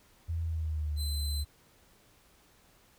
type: tone with pitch glide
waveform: sine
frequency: 82.8 to 72.08 Hz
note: E2 to D2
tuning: +8 to -32 cents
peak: -30 dBFS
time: 0.28-1.45 s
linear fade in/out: 20 ms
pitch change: -240 cents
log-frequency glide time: 0.42-1.1 s
type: tone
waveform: sawtooth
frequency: 4059 Hz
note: B7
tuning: 47 cents sharp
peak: -35 dBFS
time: 0.96-1.45 s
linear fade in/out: 50 ms
effects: pink hiss -63 dBFS RMS until 2.98 s